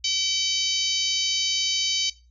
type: harmonic tone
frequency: 766 Hz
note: G5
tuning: 40 cents flat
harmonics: 3 / 4 / 5 / 6 / 7 / 8 / 9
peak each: -34 / -27 / -31 / -27 / -31 / -30 / -38 dBFS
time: 0.04-2.1 s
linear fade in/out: 5 ms
effects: noise-tail reverb RT60 0.3 s tail -19 dB re dry + added 60 Hz sine -53 dBFS peak until 2.3 s